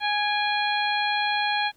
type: harmonic tone with a mistuned harmonic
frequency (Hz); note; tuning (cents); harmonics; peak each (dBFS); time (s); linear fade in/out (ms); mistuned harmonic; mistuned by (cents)
830.6; G#5; 0; 1 / 2 / 3 / 4 / 5; -25 / -28 / -30 / -31 / -32; 0-1.72; 50; 3; -48
effects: pink hiss -62 dBFS RMS until 1.76 s